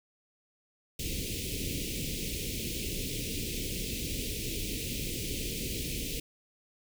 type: band-stop noise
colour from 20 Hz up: pink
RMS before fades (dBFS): -35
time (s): 0.99-6.2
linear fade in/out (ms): 5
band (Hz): 490 to 2300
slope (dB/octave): 48
effects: none